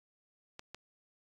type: clicks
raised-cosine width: 0.2 ms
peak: -27 dBFS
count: 2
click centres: 0.594 / 0.746 s
effects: AAC 64 kbps